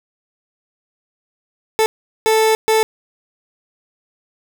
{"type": "tone bursts at uneven times", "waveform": "30% pulse", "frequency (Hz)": 440, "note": "A4", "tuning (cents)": 0, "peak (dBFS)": -9, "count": 3, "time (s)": [[1.79, 1.86], [2.26, 2.55], [2.68, 2.83]], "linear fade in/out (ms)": 0, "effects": []}